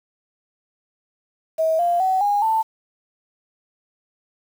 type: tone with pitch steps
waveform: sine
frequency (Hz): 642 / 696.1 / 754.7 / 818.3 / 887.2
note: E5 / F5 / F#5 / G#5 / A5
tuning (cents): -46 / -6 / +34 / -26 / +14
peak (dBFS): -16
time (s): 1.58-2.63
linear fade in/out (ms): 20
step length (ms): 210
effects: 7-bit